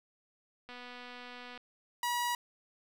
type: click train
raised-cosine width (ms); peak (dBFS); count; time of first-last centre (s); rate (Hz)
0.3; -32; 219; 0.69-1.576; 246
type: tone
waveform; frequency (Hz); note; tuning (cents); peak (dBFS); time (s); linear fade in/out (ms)
sawtooth; 965; B5; -40; -27; 2.03-2.35; 2
effects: none